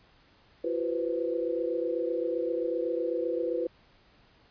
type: tone cluster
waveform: sine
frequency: 341.9 / 376.6 / 493.2 / 521 Hz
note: F4 / F#4 / B4 / C5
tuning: -37 / +31 / -2 / -7 cents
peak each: -32 / -37 / -30 / -36 dBFS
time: 0.64-3.67 s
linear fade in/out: 5 ms
effects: pink hiss -61 dBFS RMS until 4.5 s + resampled to 11025 Hz